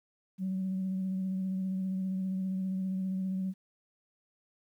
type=tone with vibrato; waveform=sine; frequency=188.7 Hz; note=F#3; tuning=34 cents sharp; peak=-29 dBFS; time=0.38-3.54 s; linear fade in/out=50 ms; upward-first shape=sine; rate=15 Hz; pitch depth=21 cents each way; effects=tanh soft clip ceiling -26 dBFS + 11-bit